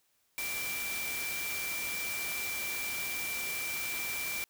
sine tone in noise, 2349 Hz, D7, in tune, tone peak -36 dBFS, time 0.38-4.44 s, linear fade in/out 0 ms, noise white, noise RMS -38 dBFS, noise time 0.38-4.44 s, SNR -1 dB, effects white hiss -73 dBFS RMS until 4.49 s

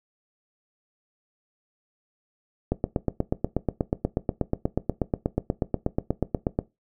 click train, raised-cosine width 2 ms, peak -9 dBFS, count 33, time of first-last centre 2.72-6.589 s, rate 8.27 Hz, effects noise-tail reverb RT60 0.2 s tail -18 dB re dry

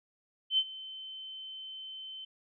sine tone with ADSR envelope, 3075 Hz, G7, 34 cents flat, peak -22 dBFS, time 0.5-2.25 s, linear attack 80 ms, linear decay 54 ms, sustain -19 dB, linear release 7 ms, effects none

